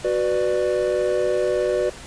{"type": "chord", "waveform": "triangle", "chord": "B minor", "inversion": "second", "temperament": "just", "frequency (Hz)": [370.4, 493.9, 592.7], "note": ["F#4", "B4", "D5"], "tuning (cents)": [2, 0, 16], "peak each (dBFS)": -21, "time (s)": [0.04, 1.9], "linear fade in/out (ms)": 10, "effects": ["pink hiss -39 dBFS RMS until 2.06 s", "resampled to 22050 Hz"]}